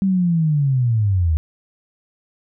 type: linear sweep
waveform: sine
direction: down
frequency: 196.5 to 75 Hz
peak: -14 dBFS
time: 0.02-1.37 s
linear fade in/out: 0 ms
effects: none